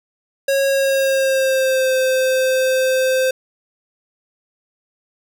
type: tone with pitch glide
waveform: square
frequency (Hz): 548 to 519.9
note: C#5 to C5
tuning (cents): -20 to -11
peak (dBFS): -15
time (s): 0.48-3.31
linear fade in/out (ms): 5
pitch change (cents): -91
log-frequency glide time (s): 0.66-1.95
effects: none